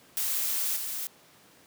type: noise with level steps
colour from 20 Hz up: blue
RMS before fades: -29 / -34 dBFS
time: 0.17-1.07 s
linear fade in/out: 0 ms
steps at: 0.76 s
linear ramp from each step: 10 ms
effects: pink hiss -57 dBFS RMS until 1.66 s + high-pass 150 Hz 12 dB/octave